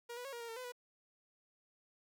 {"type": "tone with pitch steps", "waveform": "sawtooth", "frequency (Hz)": [474.1, 491.2, 548, 473.8, 466.2, 453.5, 506, 490.2], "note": ["A#4", "B4", "C#5", "A#4", "A#4", "A#4", "B4", "B4"], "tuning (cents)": [29, -9, -20, 28, 0, -48, 42, -13], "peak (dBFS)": -40, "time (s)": [0.09, 0.722], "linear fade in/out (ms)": 10, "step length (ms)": 79, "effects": []}